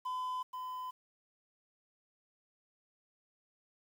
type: tone with echo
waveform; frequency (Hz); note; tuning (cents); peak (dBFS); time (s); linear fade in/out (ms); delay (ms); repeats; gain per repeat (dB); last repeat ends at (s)
triangle; 1012; B5; +42; -33; 0.05-0.43; 10; 480; 1; -4; 0.91
effects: 10-bit